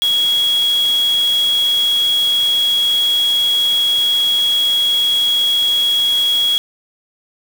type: tone in noise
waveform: sine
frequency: 3322 Hz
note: G#7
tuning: in tune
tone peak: -12 dBFS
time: 0.02-6.58 s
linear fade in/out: 0 ms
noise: white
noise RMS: -29 dBFS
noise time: 0.02-6.58 s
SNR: +14 dB
effects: none